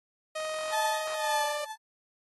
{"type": "tone with pitch glide", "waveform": "sawtooth", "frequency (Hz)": [625, 593.7], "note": ["D#5", "D5"], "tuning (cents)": [8, 19], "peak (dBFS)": -28, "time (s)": [0.35, 1.65], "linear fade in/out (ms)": 10, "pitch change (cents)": -89, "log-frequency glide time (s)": [1.15, 1.44]}
{"type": "tone with tremolo", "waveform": "35% pulse", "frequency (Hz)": 871, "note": "A5", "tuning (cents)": -18, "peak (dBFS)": -25, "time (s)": [0.7, 1.76], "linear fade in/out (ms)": 50, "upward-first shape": "sine", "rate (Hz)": 1.9, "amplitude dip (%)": 90}
{"effects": ["AAC 32 kbps"]}